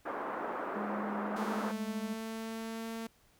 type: band-pass noise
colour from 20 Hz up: white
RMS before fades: -38 dBFS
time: 0.05-1.72 s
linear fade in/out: 10 ms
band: 240 to 1300 Hz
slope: 24 dB/octave
type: tone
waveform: triangle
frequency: 207.7 Hz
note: G#3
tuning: in tune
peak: -35 dBFS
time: 0.75-2.15 s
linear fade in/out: 20 ms
type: tone with pitch glide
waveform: sawtooth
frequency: 220 to 226.3 Hz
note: A3 to A3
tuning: 0 to +49 cents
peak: -34 dBFS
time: 1.36-3.07 s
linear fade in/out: 5 ms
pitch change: +49 cents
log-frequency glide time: 1.71-2.94 s
effects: pink hiss -67 dBFS RMS until 3.39 s